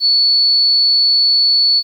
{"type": "tone", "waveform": "sine", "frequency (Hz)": 4435, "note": "C#8", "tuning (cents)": 0, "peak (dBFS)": -9, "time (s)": [0, 1.83], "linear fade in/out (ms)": 50, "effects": ["8-bit"]}